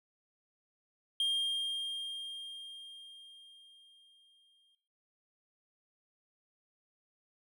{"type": "tone with exponential decay", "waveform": "triangle", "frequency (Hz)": 3211, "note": "G7", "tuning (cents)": 41, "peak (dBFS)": -26, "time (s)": [1.2, 4.75], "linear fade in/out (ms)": 2, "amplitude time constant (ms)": 770, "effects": ["noise-tail reverb RT60 0.9 s tail -21 dB re dry"]}